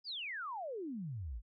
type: exponential sweep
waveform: sine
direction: down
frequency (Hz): 5100 to 47.34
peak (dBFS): -39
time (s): 0.04-1.42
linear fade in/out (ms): 50
effects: none